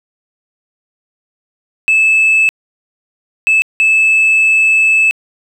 sine tone bursts at uneven times, 2615 Hz, E7, 15 cents flat, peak -5 dBFS, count 3, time 1.88-2.49 / 3.47-3.62 / 3.8-5.11 s, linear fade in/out 0 ms, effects tanh soft clip ceiling -5 dBFS + 7-bit

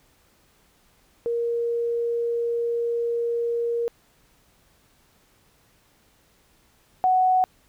sine tone pair in turn, 469.4 / 742.8 Hz, A#4 / F#5, +12 / +7 cents, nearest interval minor sixth, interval 795 cents, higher second, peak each -22 / -16 dBFS, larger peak second, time 1.26-3.88 / 7.04-7.44 s, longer first, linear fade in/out 0 ms, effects pink hiss -61 dBFS RMS until 7.68 s

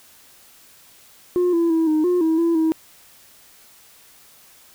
sine tone with pitch steps, 357 / 336.6 / 325.3 / 309.7 / 357.1 / 321.7 / 335.5 / 320.2 Hz, F4 / E4 / E4 / D#4 / F4 / E4 / E4 / D#4, +38 / +36 / -23 / -8 / +39 / -42 / +31 / +50 cents, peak -13 dBFS, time 1.36-2.72 s, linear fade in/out 0 ms, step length 170 ms, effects tanh soft clip ceiling -14 dBFS + white hiss -50 dBFS RMS until 4.74 s

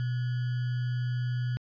sine tone with sample-and-hold, 123.5 Hz, B2, in tune, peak -27 dBFS, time 0-1.57 s, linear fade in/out 0 ms, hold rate 1575 Hz, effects resampled to 11025 Hz

